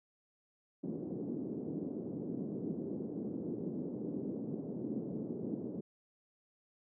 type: band-pass noise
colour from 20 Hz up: pink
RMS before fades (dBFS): -40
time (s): 0.83-5.81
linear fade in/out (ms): 10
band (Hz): 180 to 390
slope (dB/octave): 24
effects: none